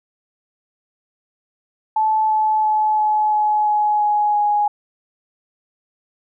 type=tone with pitch steps; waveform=sine; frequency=869 / 863.5 / 858 / 852.6 / 847.2 / 841.8 / 836.5 / 831.2 Hz; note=A5 / A5 / A5 / G#5 / G#5 / G#5 / G#5 / G#5; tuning=-22 / -33 / -44 / +45 / +34 / +23 / +12 / +1 cents; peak=-14 dBFS; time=1.96-4.68 s; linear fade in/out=5 ms; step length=340 ms; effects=none